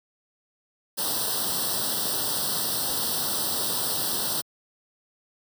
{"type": "noise with comb filter", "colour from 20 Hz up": "white", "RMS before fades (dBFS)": -27, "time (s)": [0.97, 4.42], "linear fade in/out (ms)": 20, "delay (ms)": 0.22, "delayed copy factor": 1, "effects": ["high-pass 100 Hz 12 dB/octave"]}